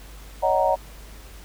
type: chord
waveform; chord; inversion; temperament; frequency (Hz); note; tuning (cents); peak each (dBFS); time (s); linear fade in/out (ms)
sine; D# minor seventh; third; just; 560 / 622.3 / 746.7 / 933.4; C#5 / D#5 / F#5 / A#5; +18 / 0 / +16 / +2; -23; 0.42-0.76; 20
effects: added 50 Hz sine -41 dBFS peak until 1.44 s + pink hiss -47 dBFS RMS until 1.44 s